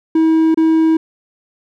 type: tone with dropouts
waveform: triangle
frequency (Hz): 321.3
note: E4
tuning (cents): -44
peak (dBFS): -7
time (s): 0.15-0.97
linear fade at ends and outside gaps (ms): 5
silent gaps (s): 0.545-0.573
effects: none